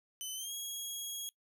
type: tone with pitch glide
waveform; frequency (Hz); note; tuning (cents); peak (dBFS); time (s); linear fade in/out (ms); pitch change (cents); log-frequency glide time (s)
15% pulse; 3032 to 3306; F#7 to G#7; +42 to -9; -32; 0.21-1.29; 0; +149; 0.35-0.53
effects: noise-tail reverb RT60 0.1 s tail -22 dB re dry